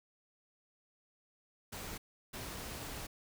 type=noise bursts at uneven times; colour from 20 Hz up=pink; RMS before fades=-44 dBFS; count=2; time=1.72-1.98 / 2.33-3.07 s; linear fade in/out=10 ms; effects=none